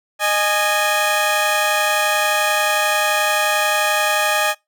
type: tone pair together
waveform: 15% pulse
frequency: 615.1 / 830.6 Hz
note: D#5 / G#5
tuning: -20 / 0 cents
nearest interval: perfect fourth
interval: 520 cents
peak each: -12 dBFS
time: 0.19-4.55 s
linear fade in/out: 50 ms
effects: noise-tail reverb RT60 0.2 s tail -24 dB re dry